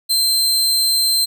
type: tone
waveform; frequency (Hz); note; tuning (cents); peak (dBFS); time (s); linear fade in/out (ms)
sawtooth; 4124; C8; -26; -11; 0.09-1.26; 20
effects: none